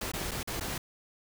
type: noise with dropouts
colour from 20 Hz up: pink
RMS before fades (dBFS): -35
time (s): 0.01-0.78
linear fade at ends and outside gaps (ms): 5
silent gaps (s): 0.118-0.135 / 0.311-0.315 / 0.431-0.474 / 0.599-0.608
effects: none